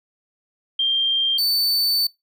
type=tone pair in turn; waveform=sine / 45% pulse; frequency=3181 / 4525 Hz; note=G7 / C#8; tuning=+25 / +35 cents; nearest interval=tritone; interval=610 cents; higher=second; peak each=-17 dBFS; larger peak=neither; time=0.79-1.38 / 1.38-2.07 s; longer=second; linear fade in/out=5 ms; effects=noise-tail reverb RT60 0.2 s tail -26 dB re dry